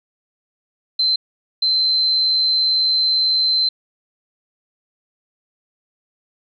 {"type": "tone bursts at uneven times", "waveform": "sine", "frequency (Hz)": 4089, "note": "C8", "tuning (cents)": -41, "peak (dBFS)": -14, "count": 2, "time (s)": [[0.99, 1.16], [1.62, 3.69]], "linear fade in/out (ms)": 5, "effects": []}